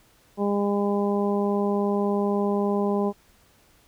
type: harmonic tone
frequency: 202.6 Hz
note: G#3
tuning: 43 cents flat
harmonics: 1 / 2 / 3 / 4 / 5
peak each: -24 / -25 / -31 / -32 / -34 dBFS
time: 0.37-3.13 s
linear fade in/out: 50 ms
effects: pink hiss -59 dBFS RMS until 3.87 s